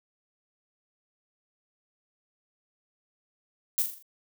violet noise with echo, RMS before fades -25 dBFS, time 3.78-3.82 s, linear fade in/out 0 ms, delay 41 ms, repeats 5, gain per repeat -6 dB, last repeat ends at 4.025 s, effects none

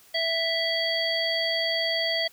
harmonic tone with a mistuned harmonic, 659.3 Hz, E5, in tune, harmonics 1 / 3 / 5 / 7, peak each -29 / -29 / -29 / -29 dBFS, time 0.14-2.28 s, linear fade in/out 10 ms, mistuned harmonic 7, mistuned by -16 cents, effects white hiss -55 dBFS RMS until 2.32 s

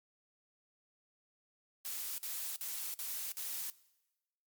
blue noise bursts, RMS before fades -40 dBFS, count 5, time 1.85-3.7 s, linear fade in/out 0 ms, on 330 ms, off 50 ms, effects noise-tail reverb RT60 1.0 s tail -20 dB re dry + MP3 96 kbps

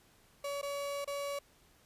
35% pulse tone with dropouts, 566 Hz, C#5, 36 cents sharp, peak -34 dBFS, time 0.44-1.39 s, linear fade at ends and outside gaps 5 ms, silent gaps 0.615-0.628 / 1.046-1.075 s, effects pink hiss -65 dBFS RMS until 1.85 s + resampled to 32000 Hz

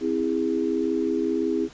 sine chord, C augmented, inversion none, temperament just, 261.6 / 327 / 408.8 Hz, C4 / E4 / G#4, 0 / -14 / -27 cents, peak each -27 / -25 / -26 dBFS, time 0-1.69 s, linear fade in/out 50 ms, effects pink hiss -48 dBFS RMS until 1.73 s + resampled to 16000 Hz

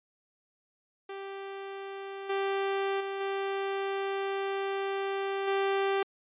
sawtooth tone with level steps, 392 Hz, G4, in tune, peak -34 / -24 / -29 / -26 / -22 dBFS, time 1.09-6.03 s, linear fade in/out 5 ms, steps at 2.29 / 3 / 3.2 / 5.47 s, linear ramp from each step 10 ms, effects resampled to 8000 Hz

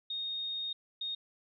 sine tone bursts at uneven times, 3708 Hz, A#7, 10 cents flat, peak -34 dBFS, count 2, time 0.1-0.73 / 1.01-1.15 s, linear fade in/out 5 ms, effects none

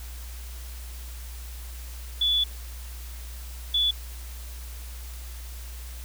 sine tone bursts at uneven times, 3443 Hz, A7, 38 cents flat, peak -20 dBFS, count 2, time 2.21-2.44 / 3.74-3.91 s, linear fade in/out 5 ms, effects added 60 Hz sine -36 dBFS peak until 6.04 s + white hiss -46 dBFS RMS until 6.04 s

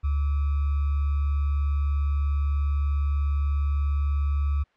sine tone with sample-and-hold, 71.6 Hz, D2, 43 cents flat, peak -21 dBFS, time 0.03-4.64 s, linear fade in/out 20 ms, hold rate 1225 Hz, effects white hiss -64 dBFS RMS until 4.76 s + low-pass 2000 Hz 12 dB/octave

